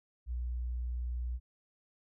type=tone; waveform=sine; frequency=60.7 Hz; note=B1; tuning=29 cents flat; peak=-33 dBFS; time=0.26-1.4 s; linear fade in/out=50 ms; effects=none